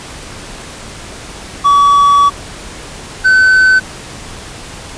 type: tone pair in turn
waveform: triangle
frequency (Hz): 1139 / 1520.4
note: C#6 / F#6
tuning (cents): +47 / +47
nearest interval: perfect fourth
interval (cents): 500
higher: second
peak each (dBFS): -3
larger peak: neither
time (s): 1.64-2.3 / 3.24-3.8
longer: first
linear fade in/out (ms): 20
effects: pink hiss -29 dBFS RMS until 4.97 s + resampled to 22050 Hz